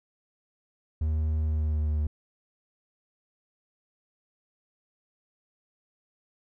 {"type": "tone with pitch glide", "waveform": "triangle", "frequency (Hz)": [77.78, 75.57], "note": ["D#2", "D#2"], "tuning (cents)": [0, -50], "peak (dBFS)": -22, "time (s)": [1.01, 2.07], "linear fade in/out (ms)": 5, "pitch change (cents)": -50, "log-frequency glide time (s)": [1.43, 1.95], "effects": []}